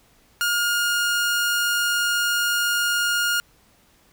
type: tone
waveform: sawtooth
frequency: 1421 Hz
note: F6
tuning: 30 cents sharp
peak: -16 dBFS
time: 0.41-3.4 s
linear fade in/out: 0 ms
effects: pink hiss -58 dBFS RMS until 4.12 s